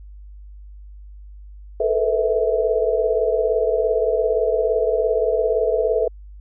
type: tone cluster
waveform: sine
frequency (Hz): 434.8 / 452.3 / 498.2 / 651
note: A4 / A4 / B4 / E5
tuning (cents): -21 / +48 / +15 / -22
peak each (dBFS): -22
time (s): 1.8-6.08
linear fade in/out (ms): 5
effects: added 50 Hz sine -37 dBFS peak until 6.4 s